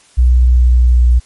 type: tone with pitch glide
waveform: sine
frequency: 61.74 to 60.57 Hz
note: B1 to B1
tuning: 0 to -33 cents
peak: -5 dBFS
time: 0.17-1.2 s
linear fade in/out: 20 ms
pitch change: -33 cents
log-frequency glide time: 0.45-1.07 s
effects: white hiss -47 dBFS RMS until 1.25 s + MP3 48 kbps